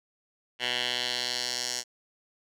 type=tone with band-pass filter sweep; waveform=10% pulse; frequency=123.47 Hz; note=B2; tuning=in tune; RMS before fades=-31 dBFS; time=0.59-1.84 s; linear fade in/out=50 ms; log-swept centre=2800 to 6000 Hz; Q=2.3; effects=none